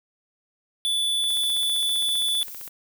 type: tone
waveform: square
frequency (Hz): 3469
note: A7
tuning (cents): -25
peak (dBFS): -22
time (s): 0.85-2.43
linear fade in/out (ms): 0
type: click train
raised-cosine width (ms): 0.3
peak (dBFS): -27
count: 23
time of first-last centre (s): 1.24-2.678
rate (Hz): 15.3
type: noise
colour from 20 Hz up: violet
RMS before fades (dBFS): -38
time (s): 1.28-2.69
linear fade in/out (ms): 10
effects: none